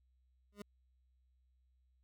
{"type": "tone with exponential growth", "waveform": "25% pulse", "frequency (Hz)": 204.9, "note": "G#3", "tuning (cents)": -23, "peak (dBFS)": -38, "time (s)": [0.52, 0.62], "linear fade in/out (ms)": 5, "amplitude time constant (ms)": 21, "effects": ["added 63 Hz sine -70 dBFS peak until 2.03 s"]}